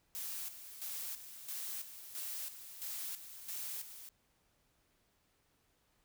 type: noise with tremolo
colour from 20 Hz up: blue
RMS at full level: -42 dBFS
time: 0.15-4.09 s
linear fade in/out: 0 ms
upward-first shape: square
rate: 1.5 Hz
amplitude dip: 65%
effects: pink hiss -75 dBFS RMS until 6.04 s